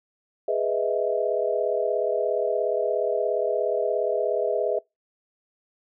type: chord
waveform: sine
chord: E major seventh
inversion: first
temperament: equal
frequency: 415.3 / 493.9 / 622.3 / 659.3 Hz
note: G#4 / B4 / D#5 / E5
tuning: 0 / 0 / 0 / 0 cents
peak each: -27 dBFS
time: 0.48-4.79 s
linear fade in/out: 5 ms
effects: noise-tail reverb RT60 0.2 s tail -25 dB re dry